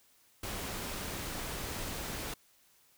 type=noise; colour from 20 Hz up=pink; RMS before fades=-39 dBFS; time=0.43-2.34 s; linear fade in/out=5 ms; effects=white hiss -66 dBFS RMS until 2.97 s